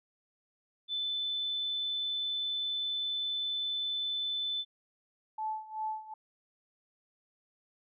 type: tone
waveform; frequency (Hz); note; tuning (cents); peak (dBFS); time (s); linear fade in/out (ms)
sine; 3515; A7; -2; -31; 0.88-4.65; 50
type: tone with tremolo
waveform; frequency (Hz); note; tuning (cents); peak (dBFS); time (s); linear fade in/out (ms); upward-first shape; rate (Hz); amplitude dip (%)
sine; 869; A5; -22; -31; 5.38-6.14; 5; sine; 2.6; 85
effects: none